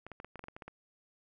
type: clicks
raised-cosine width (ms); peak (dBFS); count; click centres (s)
0.5; -30; 11; 0.066 / 0.117 / 0.201 / 0.246 / 0.357 / 0.393 / 0.44 / 0.484 / 0.565 / 0.622 / 0.68
effects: none